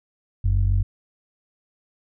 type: tone pair together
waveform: sine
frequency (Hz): 46.8 / 93.6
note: F#1 / F#2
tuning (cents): +20 / +20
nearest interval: octave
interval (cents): 1200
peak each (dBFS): -18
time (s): 0.44-0.83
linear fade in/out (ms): 10
effects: tanh soft clip ceiling -12 dBFS